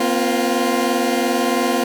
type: chord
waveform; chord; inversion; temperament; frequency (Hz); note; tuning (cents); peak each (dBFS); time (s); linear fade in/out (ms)
20% pulse; Bb suspended second; none; equal with one note detuned; 238.7 / 261.6 / 349.2; Bb3 / C4 / F4; +41 / 0 / 0; -16; 0-1.84; 5
effects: none